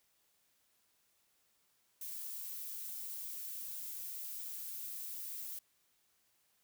violet noise, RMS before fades -44 dBFS, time 2.01-5.59 s, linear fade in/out 5 ms, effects white hiss -75 dBFS RMS until 6.63 s

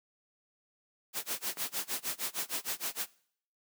white noise with tremolo, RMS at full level -33 dBFS, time 1.13-3.07 s, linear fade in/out 50 ms, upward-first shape sine, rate 6.5 Hz, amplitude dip 100%
click, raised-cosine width 0.5 ms, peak -29 dBFS, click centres 1.572 s
effects noise-tail reverb RT60 0.6 s tail -22 dB re dry + high-pass 200 Hz 12 dB/octave

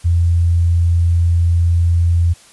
sine tone, 85.3 Hz, F2, 40 cents flat, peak -10 dBFS, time 0.04-2.34 s, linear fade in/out 20 ms, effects white hiss -45 dBFS RMS until 2.52 s + resampled to 24000 Hz

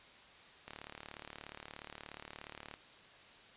click train, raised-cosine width 0.3 ms, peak -30 dBFS, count 77, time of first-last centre 0.68-2.74 s, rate 36.9 Hz, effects white hiss -58 dBFS RMS until 3.56 s + resampled to 8000 Hz

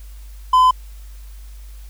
triangle tone, 1017 Hz, C6, 50 cents flat, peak -7 dBFS, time 0.53-0.71 s, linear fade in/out 5 ms, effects added 50 Hz sine -34 dBFS peak until 1.89 s + white hiss -51 dBFS RMS until 1.89 s

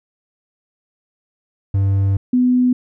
triangle / sine tone pair in turn, 98 / 249.8 Hz, G2 / B3, 0 / +20 cents, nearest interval octave + major third, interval 1620 cents, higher second, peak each -11 dBFS, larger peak neither, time 1.74-2.17 / 2.33-2.73 s, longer first, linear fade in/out 5 ms, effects none

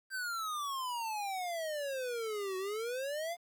square exponential two-way sweep, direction down then up, 1579 to 370.2 to 711 Hz, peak -36 dBFS, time 0.1-3.37 s, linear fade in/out 50 ms, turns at 2.57 s, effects 11-bit

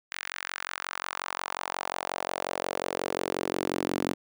sawtooth tone with high-pass filter sweep, 45.6 Hz, F#1, 24 cents flat, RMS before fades -33 dBFS, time 0.11-4.14 s, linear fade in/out 10 ms, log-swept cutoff 1900 to 270 Hz, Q 2, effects none

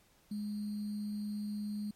sine tone with sample-and-hold, 208.3 Hz, G#3, 5 cents sharp, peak -35 dBFS, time 0.31-1.91 s, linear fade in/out 5 ms, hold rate 4410 Hz, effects pink hiss -67 dBFS RMS until 1.95 s + MP3 64 kbps

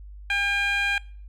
15% pulse tone with band-pass filter, 804 Hz, G5, 44 cents sharp, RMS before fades -24 dBFS, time 0.3-0.98 s, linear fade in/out 2 ms, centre 2100 Hz, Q 2, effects noise-tail reverb RT60 0.5 s tail -24 dB re dry + added 50 Hz sine -39 dBFS peak until 1.28 s

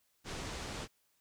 pink low-pass noise, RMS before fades -42 dBFS, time 0.24-0.88 s, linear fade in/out 50 ms, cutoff 7900 Hz, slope 24 dB/octave, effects white hiss -75 dBFS RMS until 1.2 s

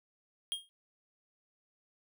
square tone with exponential decay, 3236 Hz, G#7, 46 cents flat, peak -30 dBFS, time 0.52-0.69 s, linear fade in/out 0 ms, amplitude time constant 35 ms, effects none

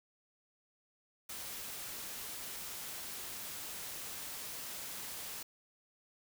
white noise, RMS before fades -44 dBFS, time 1.29-5.43 s, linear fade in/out 5 ms, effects none

